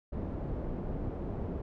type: low-pass noise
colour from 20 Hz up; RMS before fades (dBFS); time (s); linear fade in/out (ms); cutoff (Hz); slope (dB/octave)
pink; -36; 0.12-1.62; 10; 500; 12
effects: none